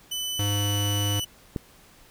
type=tone with pitch glide; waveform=sawtooth; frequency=3000 to 2974 Hz; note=F#7 to F#7; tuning=+23 to +8 cents; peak=-25 dBFS; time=0.11-1.25 s; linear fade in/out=10 ms; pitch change=-15 cents; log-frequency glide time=0.37-0.5 s
type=tone; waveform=square; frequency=101.9 Hz; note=G#2; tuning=32 cents flat; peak=-25 dBFS; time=0.39-1.2 s; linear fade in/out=5 ms
type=click; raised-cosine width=3 ms; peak=-15 dBFS; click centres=1.562 s
effects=pink hiss -54 dBFS RMS until 2.1 s